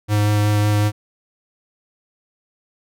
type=tone with vibrato; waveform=square; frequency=104.5 Hz; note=G#2; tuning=11 cents sharp; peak=-15 dBFS; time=0.08-0.92 s; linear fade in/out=50 ms; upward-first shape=sine; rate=5.4 Hz; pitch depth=10 cents each way; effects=none